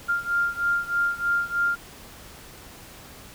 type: beating tone pair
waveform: sine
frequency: 1396.9 / 1400.1 Hz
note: F6 / F6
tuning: 0 / +4 cents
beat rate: 3.2 Hz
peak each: -24 / -26 dBFS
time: 0.08-1.76 s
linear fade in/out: 20 ms
effects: pink hiss -45 dBFS RMS until 3.34 s